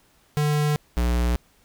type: tone pair in turn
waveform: square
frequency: 149 / 59.96 Hz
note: D3 / A#1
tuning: +25 / +49 cents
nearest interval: octave + major third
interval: 1576 cents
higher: first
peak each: -20 dBFS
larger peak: neither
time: 0.37-0.76 / 0.97-1.36 s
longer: neither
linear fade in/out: 0 ms
effects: pink hiss -60 dBFS RMS until 1.64 s